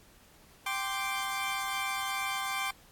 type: chord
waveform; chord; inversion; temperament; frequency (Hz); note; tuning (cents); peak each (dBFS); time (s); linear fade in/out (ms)
20% pulse; G suspended fourth; none; equal; 784 / 1046.5 / 1174.7; G5 / C6 / D6; 0 / 0 / 0; -31; 0.66-2.71; 5
effects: pink hiss -59 dBFS RMS until 2.91 s + AAC 64 kbps